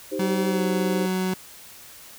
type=chord; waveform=sine; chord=C minor; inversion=first; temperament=equal; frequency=311.1 / 392 / 523.3 Hz; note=Eb4 / G4 / C5; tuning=0 / 0 / 0 cents; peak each=-30 / -29 / -30 dBFS; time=0.11-1.07 s; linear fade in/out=20 ms
type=tone with pitch glide; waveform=30% pulse; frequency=190 to 185.98 Hz; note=F#3 to F#3; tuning=+46 to +9 cents; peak=-20 dBFS; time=0.19-1.34 s; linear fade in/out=5 ms; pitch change=-37 cents; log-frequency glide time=0.49-0.62 s
effects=white hiss -45 dBFS RMS until 2.18 s